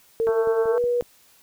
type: tone with pitch glide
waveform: sine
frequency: 454.3 to 484.1 Hz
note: A#4 to B4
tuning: -45 to -35 cents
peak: -19 dBFS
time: 0.2-1.01 s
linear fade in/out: 0 ms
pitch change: +110 cents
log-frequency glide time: 0.7-0.76 s
type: harmonic tone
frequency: 222.3 Hz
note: A3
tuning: 18 cents sharp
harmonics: 2 / 3 / 4 / 5 / 6 / 7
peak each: -28 / -32 / -34 / -36 / -38 / -39 dBFS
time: 0.27-0.78 s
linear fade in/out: 0 ms
type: click train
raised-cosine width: 2 ms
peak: -26 dBFS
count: 5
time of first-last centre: 0.29-1.024 s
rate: 5.45 Hz
effects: white hiss -56 dBFS RMS until 1.42 s